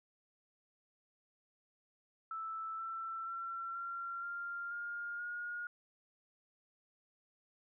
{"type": "tone with pitch steps", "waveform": "sine", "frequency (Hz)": [1318.5, 1336.9, 1355.6, 1374.5, 1393.7, 1413.1, 1432.9], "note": ["E6", "E6", "E6", "F6", "F6", "F6", "F6"], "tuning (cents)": [0, 24, 48, -28, -4, 20, 44], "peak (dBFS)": -39, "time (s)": [2.31, 5.67], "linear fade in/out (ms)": 2, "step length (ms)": 480, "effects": []}